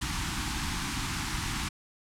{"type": "band-stop noise", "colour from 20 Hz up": "pink", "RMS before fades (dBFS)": -32, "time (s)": [0.01, 1.69], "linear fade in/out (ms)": 10, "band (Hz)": [330, 810], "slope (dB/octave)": 48, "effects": ["low-pass 9000 Hz 12 dB/octave"]}